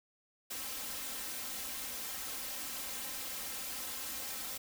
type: noise with comb filter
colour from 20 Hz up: white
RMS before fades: -41 dBFS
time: 0.5-4.58 s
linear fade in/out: 10 ms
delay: 3.8 ms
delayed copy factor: +0.8
effects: none